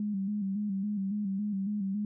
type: tone with vibrato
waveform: sine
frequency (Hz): 201.1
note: G3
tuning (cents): +44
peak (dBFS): -29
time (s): 0-2.05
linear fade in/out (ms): 2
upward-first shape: square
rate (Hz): 3.6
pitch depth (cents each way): 64
effects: none